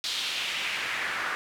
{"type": "noise with band-pass filter sweep", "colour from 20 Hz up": "pink", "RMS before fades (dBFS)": -31, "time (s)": [0.04, 1.35], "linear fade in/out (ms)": 0, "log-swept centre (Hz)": [4000, 1500], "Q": 2.3, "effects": []}